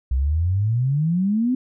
sine exponential sweep, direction up, 61.74 to 261.6 Hz, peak -17 dBFS, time 0.11-1.55 s, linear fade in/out 5 ms, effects none

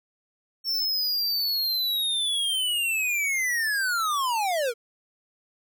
square linear sweep, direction down, 5450 to 441.6 Hz, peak -24 dBFS, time 0.64-4.74 s, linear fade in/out 50 ms, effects none

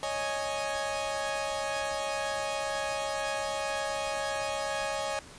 sawtooth chord, C# suspended second, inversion none, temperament equal, 554.4 / 622.3 / 830.6 Hz, C#5 / D#5 / G#5, 0 / 0 / 0 cents, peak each -31 dBFS, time 0.03-5.19 s, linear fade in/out 0 ms, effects pink hiss -49 dBFS RMS until 5.38 s + resampled to 22050 Hz

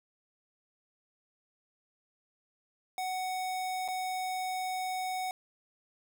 square tone with dropouts, 744 Hz, F#5, 9 cents sharp, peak -33 dBFS, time 2.98-5.31 s, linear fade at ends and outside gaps 1 ms, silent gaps 3.879-3.885 s, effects none

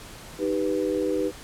sine chord, Eb augmented, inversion none, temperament equal, 311.1 / 392 / 493.9 Hz, Eb4 / G4 / B4, 0 / 0 / 0 cents, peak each -27 dBFS, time 0.38-1.32 s, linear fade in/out 50 ms, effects pink hiss -43 dBFS RMS until 1.43 s + low-pass 12000 Hz 12 dB/octave

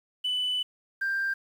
sine tone pair in turn, 2991 / 1584.4 Hz, F#7 / G6, +18 / +18 cents, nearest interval major seventh, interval 1100 cents, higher first, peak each -24 dBFS, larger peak neither, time 0.24-0.63 / 1.01-1.34 s, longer first, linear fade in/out 10 ms, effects tanh soft clip ceiling -23 dBFS + 9-bit

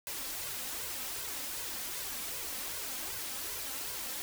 white noise with flanger, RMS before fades -39 dBFS, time 0.07-4.22 s, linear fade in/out 0 ms, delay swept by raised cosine 1.9 to 3.9 ms, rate 2.6 Hz, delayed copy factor +0.65, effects none

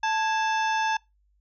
harmonic tone with a mistuned harmonic, 880 Hz, A5, in tune, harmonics 1 / 2 / 3 / 4 / 5 / 6 / 7, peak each -24 / -29 / -34 / -37 / -48 / -42 / -42 dBFS, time 0.03-0.97 s, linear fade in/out 5 ms, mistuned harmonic 2, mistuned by -110 cents, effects noise-tail reverb RT60 0.2 s tail -24 dB re dry + added 50 Hz sine -63 dBFS peak until 1.4 s

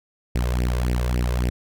sawtooth tone with flanger, 61.1 Hz, B1, 18 cents flat, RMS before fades -22 dBFS, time 0.35-1.5 s, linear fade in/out 5 ms, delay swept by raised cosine 0.38 to 1.98 ms, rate 3.6 Hz, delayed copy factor +0.8, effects none

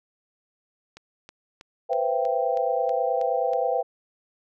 click train, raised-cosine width 0.2 ms, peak -26 dBFS, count 9, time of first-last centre 0.97-3.534 s, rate 3.12 Hz
sine chord, C major seventh, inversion third, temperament equal with one note detuned, 493.9 / 523.3 / 674.3 / 784 Hz, B4 / C5 / E5 / G5, 0 / 0 / +39 / 0 cents, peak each -27 dBFS, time 1.89-3.83 s, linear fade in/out 20 ms
effects none

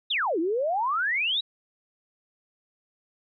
sine exponential two-way sweep, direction down then up, 3951 to 311.1 to 3951 Hz, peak -23 dBFS, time 0.1-1.41 s, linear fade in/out 10 ms, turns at 0.39 s, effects none

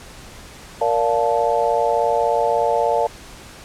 sine chord, Bb major seventh, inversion none, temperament just, 466.2 / 582.7 / 699.2 / 874.1 Hz, Bb4 / D5 / F5 / A5, 0 / -14 / +2 / -12 cents, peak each -21 dBFS, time 0.81-3.07 s, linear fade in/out 5 ms, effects pink hiss -40 dBFS RMS until 3.64 s + low-pass 10000 Hz 12 dB/octave

